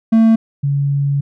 triangle / sine tone pair in turn, 224.3 / 140.99 Hz, A3 / C#3, +34 / +30 cents, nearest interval minor sixth, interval 804 cents, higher first, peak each -5 / -13 dBFS, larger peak first, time 0.12-0.36 / 0.63-1.21 s, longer second, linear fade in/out 10 ms, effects none

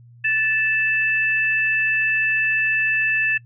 sine tone pair together, 1751 / 2637 Hz, A6 / E7, -9 / 0 cents, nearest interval perfect fifth, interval 709 cents, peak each -20 dBFS, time 0.24-3.38 s, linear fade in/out 10 ms, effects noise-tail reverb RT60 0.1 s tail -22 dB re dry + added 119 Hz sine -44 dBFS peak until 3.45 s

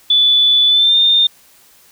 sine tone with pitch glide, 3472 to 3624 Hz, A7 to A#7, -24 to -50 cents, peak -8 dBFS, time 0.1-1.27 s, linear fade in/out 5 ms, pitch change +74 cents, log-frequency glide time 0.68-0.97 s, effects white hiss -48 dBFS RMS until 1.91 s

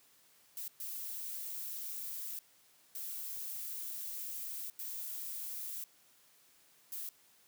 violet noise bursts at uneven times, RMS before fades -42 dBFS, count 5, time 0.57-0.68 / 0.8-2.39 / 2.95-4.7 / 4.79-5.84 / 6.92-7.09 s, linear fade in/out 2 ms, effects white hiss -66 dBFS RMS until 7.47 s + high-pass 100 Hz 12 dB/octave

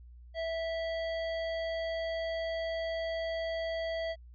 square tone, 656 Hz, E5, 9 cents flat, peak -33 dBFS, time 0.34-4.16 s, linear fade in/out 50 ms, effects added 60 Hz sine -49 dBFS peak until 4.34 s + resampled to 11025 Hz

